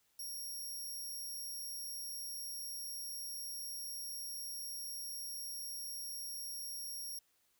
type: tone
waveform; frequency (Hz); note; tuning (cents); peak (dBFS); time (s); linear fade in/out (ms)
10% pulse; 5588; F8; 0; -36; 0.19-7.19; 5
effects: white hiss -75 dBFS RMS until 7.59 s